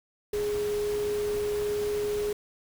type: tone in noise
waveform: sine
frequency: 415.6 Hz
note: G#4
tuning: 1 cent sharp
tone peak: -26 dBFS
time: 0.33-2.33 s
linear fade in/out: 5 ms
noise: pink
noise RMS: -40 dBFS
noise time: 0.33-2.33 s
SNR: +11 dB
effects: none